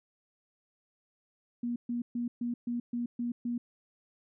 sine tone bursts, 239.4 Hz, A#3, 46 cents sharp, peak -30 dBFS, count 8, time 1.63-3.58 s, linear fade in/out 5 ms, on 130 ms, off 130 ms, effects none

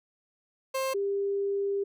30% pulse / sine tone pair in turn, 530 / 398.5 Hz, C5 / G4, +22 / +28 cents, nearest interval perfect fourth, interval 494 cents, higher first, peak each -25 / -26 dBFS, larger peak first, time 0.74-0.94 / 0.94-1.84 s, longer second, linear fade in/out 10 ms, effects none

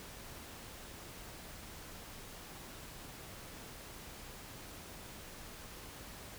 silence, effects pink hiss -50 dBFS RMS until 6.38 s

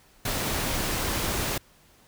pink noise, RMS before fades -28 dBFS, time 0.25-1.58 s, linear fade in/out 5 ms, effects pink hiss -58 dBFS RMS until 2.07 s

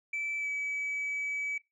sine tone with pitch glide, 2319 to 2287 Hz, D7 to D7, -22 to -47 cents, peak -29 dBFS, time 0.13-1.58 s, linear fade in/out 5 ms, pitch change -25 cents, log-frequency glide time 0.38-0.48 s, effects noise-tail reverb RT60 0.2 s tail -21 dB re dry + tanh soft clip ceiling -29 dBFS

